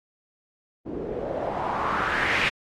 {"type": "noise with low-pass filter sweep", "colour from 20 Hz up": "white", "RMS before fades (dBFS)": -27, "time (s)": [0.85, 2.5], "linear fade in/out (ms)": 20, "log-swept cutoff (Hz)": [320, 2500], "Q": 3, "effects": ["AAC 48 kbps"]}